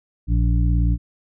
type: harmonic tone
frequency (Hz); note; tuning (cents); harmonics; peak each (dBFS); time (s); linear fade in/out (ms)
58.27; A#1; 0; 1 / 2 / 3 / 5; -16 / -22 / -26 / -30; 0.27-0.98; 50
effects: none